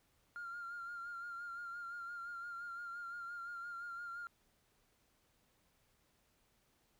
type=tone with vibrato; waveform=triangle; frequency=1396 Hz; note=F6; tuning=1 cent flat; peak=-40 dBFS; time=0.36-4.27 s; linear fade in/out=0 ms; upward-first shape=sine; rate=5.8 Hz; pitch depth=34 cents each way; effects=tanh soft clip ceiling -40 dBFS + pink hiss -75 dBFS RMS until 6.99 s